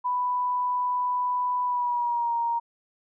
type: tone with pitch glide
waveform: sine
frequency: 991 to 935.4 Hz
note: B5 to A#5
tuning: +6 to +6 cents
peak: -23 dBFS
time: 0.04-2.6 s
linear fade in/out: 20 ms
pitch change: -100 cents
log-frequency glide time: 1.64-2.34 s
effects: none